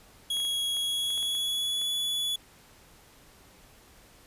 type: tone with pitch glide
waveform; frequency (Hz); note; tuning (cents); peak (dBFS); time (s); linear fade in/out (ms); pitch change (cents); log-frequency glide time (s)
45% pulse; 3322 to 3415; G#7 to G#7; 0 to +48; -27; 0.3-2.36; 5; +48; 0.77-1.92
type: clicks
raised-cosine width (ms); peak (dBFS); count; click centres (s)
0.3; -31; 9; 0.369 / 0.401 / 0.45 / 0.768 / 1.104 / 1.177 / 1.228 / 1.351 / 1.816
effects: pink hiss -56 dBFS RMS until 4.26 s + resampled to 32000 Hz